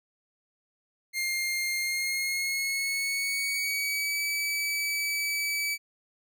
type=tone with pitch glide; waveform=sawtooth; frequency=2117 to 2295 Hz; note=C7 to D7; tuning=+20 to -40 cents; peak=-24 dBFS; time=1.13-5.78 s; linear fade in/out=50 ms; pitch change=+140 cents; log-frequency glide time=1.8-4.2 s; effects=none